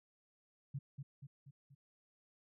sine tone with echo, 138.59 Hz, C#3, in tune, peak -38 dBFS, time 0.74-0.79 s, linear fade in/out 10 ms, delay 240 ms, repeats 4, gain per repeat -5 dB, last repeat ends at 1.75 s, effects none

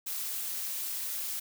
blue noise with amplitude modulation, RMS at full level -33 dBFS, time 0.06-1.4 s, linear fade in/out 10 ms, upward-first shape sine, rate 200 Hz, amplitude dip 50%, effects none

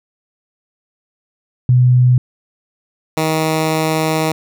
sine / 10% pulse tone pair in turn, 125.1 / 158.12 Hz, B2 / D#3, +23 / +28 cents, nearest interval major third, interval 405 cents, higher second, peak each -7 / -6 dBFS, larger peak second, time 1.69-2.18 / 3.17-4.32 s, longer second, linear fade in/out 2 ms, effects none

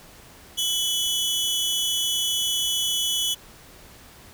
sawtooth tone pair together, 3000 / 3367 Hz, F#7 / G#7, +23 / +23 cents, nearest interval major second, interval 200 cents, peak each -22 dBFS, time 0.57-3.35 s, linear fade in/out 20 ms, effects pink hiss -48 dBFS RMS until 4.33 s

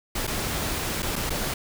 pink noise with dropouts, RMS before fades -28 dBFS, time 0.15-1.54 s, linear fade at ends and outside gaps 5 ms, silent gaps 0.269-0.274 / 1.023-1.027 / 1.158-1.161 / 1.296-1.303 s, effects none

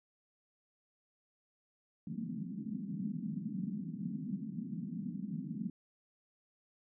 white band-pass noise, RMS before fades -40 dBFS, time 2.07-5.7 s, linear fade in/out 5 ms, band 160 to 240 Hz, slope 48 dB/octave, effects none

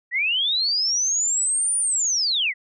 sine linear two-way sweep, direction up then down, 1864.7 to 9530 to 1864.7 Hz, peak -19 dBFS, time 0.11-2.54 s, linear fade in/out 50 ms, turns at 1.78 s, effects none

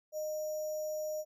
sine tone with sample-and-hold, 614 Hz, D#5, 23 cents flat, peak -34 dBFS, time 0.12-1.25 s, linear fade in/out 50 ms, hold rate 6300 Hz, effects none

